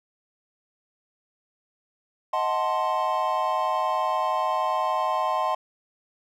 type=chord; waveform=triangle; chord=D# diminished seventh; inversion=none; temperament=equal with one note detuned; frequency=629.5 / 740 / 880 / 1046.5 Hz; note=D#5 / F#5 / A5 / C6; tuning=+20 / 0 / 0 / 0 cents; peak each=-27 / -27 / -27 / -24 dBFS; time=2.33-5.55 s; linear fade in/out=5 ms; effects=none